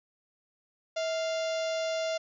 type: harmonic tone with a mistuned harmonic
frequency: 697 Hz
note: F5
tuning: 4 cents flat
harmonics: 1 / 2 / 3 / 4 / 5 / 6 / 7 / 8 / 9 / 10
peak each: -29 / -42 / -43 / -43 / -44 / -47 / -47 / -46 / -52 / -51 dBFS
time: 0.96-2.18 s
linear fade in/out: 10 ms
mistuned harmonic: 1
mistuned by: -130 cents
effects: none